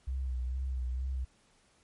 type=tone with vibrato; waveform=sine; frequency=63.9 Hz; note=C2; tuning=40 cents flat; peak=-31 dBFS; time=0.07-1.25 s; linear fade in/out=10 ms; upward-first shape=sine; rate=2.2 Hz; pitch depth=55 cents each way; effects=pink hiss -67 dBFS RMS until 1.83 s + MP3 48 kbps